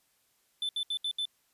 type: tone bursts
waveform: triangle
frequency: 3520 Hz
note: A7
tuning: in tune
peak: -28 dBFS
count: 5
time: 0.62-1.254 s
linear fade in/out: 2 ms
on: 70 ms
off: 71 ms
effects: white hiss -71 dBFS RMS until 1.53 s + resampled to 32000 Hz